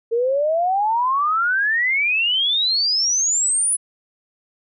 sine exponential sweep, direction up, 451 to 10240 Hz, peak -16 dBFS, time 0.11-3.77 s, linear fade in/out 20 ms, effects none

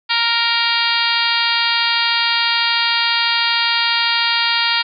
harmonic tone, 466.2 Hz, A#4, in tune, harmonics 2 / 3 / 4 / 5 / 6 / 7 / 8 / 9 / 10, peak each -23 / -23 / -23 / -23 / -23 / -23 / -23 / -23 / -23 dBFS, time 0.09-4.83 s, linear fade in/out 20 ms, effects none

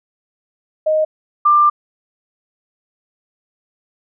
sine tone pair in turn, 622.3 / 1188.7 Hz, D#5 / D6, 0 / +21 cents, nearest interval major seventh, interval 1121 cents, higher second, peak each -12 / -8 dBFS, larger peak second, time 0.86-1.05 / 1.45-1.7 s, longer second, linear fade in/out 10 ms, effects none

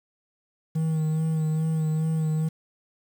triangle tone with vibrato, 158 Hz, D#3, 27 cents sharp, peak -20 dBFS, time 0.75-2.49 s, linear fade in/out 10 ms, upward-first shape sine, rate 2.4 Hz, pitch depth 26 cents each way, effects 8-bit

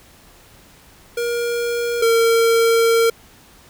square tone pair in turn, 473.7 / 458.6 Hz, A#4 / A#4, +28 / -28 cents, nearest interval minor second, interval 56 cents, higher first, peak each -20 / -13 dBFS, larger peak second, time 1.17-2.02 / 2.02-3.1 s, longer second, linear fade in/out 5 ms, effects pink hiss -48 dBFS RMS until 3.69 s

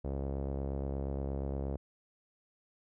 sawtooth tone with low-pass filter, 68.5 Hz, C#2, 20 cents flat, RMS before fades -36 dBFS, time 0.04-1.77 s, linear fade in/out 10 ms, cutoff 560 Hz, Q 1.9, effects none

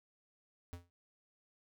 square tone with exponential decay, 87.1 Hz, F2, 4 cents flat, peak -40 dBFS, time 0.73-0.9 s, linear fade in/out 0 ms, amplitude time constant 35 ms, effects none

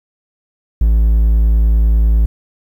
triangle tone, 55 Hz, A1, in tune, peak -6 dBFS, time 0.81-2.26 s, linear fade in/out 5 ms, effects 8-bit

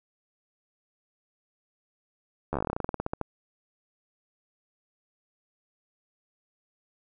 slowing click train, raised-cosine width 1 ms, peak -15 dBFS, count 20, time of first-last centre 2.53-3.213 s, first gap 12 ms, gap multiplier 1.11, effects none

